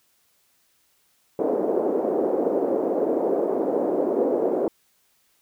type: band-pass noise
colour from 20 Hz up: white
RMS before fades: -23 dBFS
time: 1.39-4.68 s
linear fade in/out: 2 ms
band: 300 to 530 Hz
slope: 24 dB/octave
effects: white hiss -65 dBFS RMS until 5.41 s